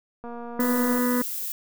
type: click train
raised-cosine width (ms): 1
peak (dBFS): -25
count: 178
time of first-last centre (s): 0.24-0.987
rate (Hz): 237
type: harmonic tone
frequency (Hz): 246.8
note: B3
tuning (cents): -1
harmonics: 1 / 2 / 4 / 5 / 6 / 7 / 8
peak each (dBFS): -22 / -28 / -34 / -36 / -38 / -39 / -40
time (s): 0.59-1.22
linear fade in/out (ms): 5
type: noise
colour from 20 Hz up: violet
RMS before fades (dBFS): -31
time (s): 0.6-1.52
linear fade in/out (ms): 0
effects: none